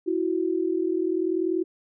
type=tone pair together; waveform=sine; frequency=329.6 / 370 Hz; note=E4 / F#4; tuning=0 / 0 cents; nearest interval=major second; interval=200 cents; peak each=-25 dBFS; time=0.06-1.64 s; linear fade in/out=20 ms; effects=none